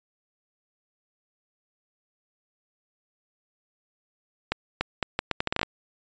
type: accelerating click train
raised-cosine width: 0.3 ms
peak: -8 dBFS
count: 12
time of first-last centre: 4.52-5.631 s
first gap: 290 ms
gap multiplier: 0.75
effects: resampled to 16000 Hz